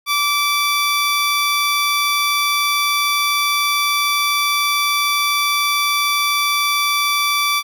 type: tone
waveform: 15% pulse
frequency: 1161 Hz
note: D6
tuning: 20 cents flat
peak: -9 dBFS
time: 0.06-7.63 s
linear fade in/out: 50 ms
effects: none